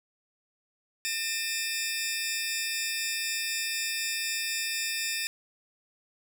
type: tone cluster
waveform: 15% pulse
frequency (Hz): 1813 / 2416 / 2613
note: A#6 / D7 / E7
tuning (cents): -49 / +48 / -16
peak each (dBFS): -27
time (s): 1.05-5.27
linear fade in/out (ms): 0
effects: none